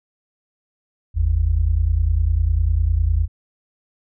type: tone pair together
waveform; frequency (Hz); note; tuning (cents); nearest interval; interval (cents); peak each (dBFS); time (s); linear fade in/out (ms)
sine; 50.96 / 80.9; G#1 / E2; -32 / -32; minor sixth; 800; -18 / -17; 1.14-3.28; 50
effects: none